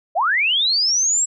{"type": "linear sweep", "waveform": "sine", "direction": "up", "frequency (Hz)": [580, 7770], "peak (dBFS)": -15, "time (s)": [0.15, 1.26], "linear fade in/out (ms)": 20, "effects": []}